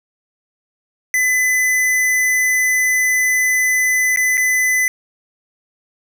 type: tone with dropouts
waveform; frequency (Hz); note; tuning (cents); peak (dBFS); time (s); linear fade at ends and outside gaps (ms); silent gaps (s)
square; 2011; B6; +31; -14; 1.14-4.88; 1; 4.161-4.172 / 4.372-4.377
effects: none